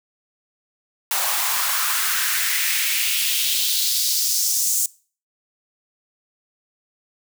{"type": "noise with high-pass filter sweep", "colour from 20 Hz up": "white", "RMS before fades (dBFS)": -21, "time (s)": [1.11, 4.86], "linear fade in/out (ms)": 2, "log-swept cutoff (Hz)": [780, 7200], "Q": 2.3, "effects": ["noise-tail reverb RT60 0.4 s tail -22 dB re dry"]}